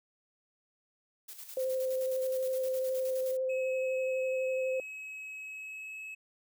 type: noise with tremolo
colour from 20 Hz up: blue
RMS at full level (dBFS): -45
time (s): 1.28-3.37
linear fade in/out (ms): 10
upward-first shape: square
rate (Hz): 9.6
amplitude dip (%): 55
type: tone with vibrato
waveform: sine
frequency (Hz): 520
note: C5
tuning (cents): -11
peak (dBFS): -29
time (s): 1.57-4.8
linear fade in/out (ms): 2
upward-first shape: sine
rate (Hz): 12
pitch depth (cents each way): 13
type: tone with pitch glide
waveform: triangle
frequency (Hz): 2561 to 2579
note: D#7 to E7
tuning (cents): +49 to -39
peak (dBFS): -39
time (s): 3.49-6.15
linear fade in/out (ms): 10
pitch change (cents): +12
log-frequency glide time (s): 5.39-5.97
effects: none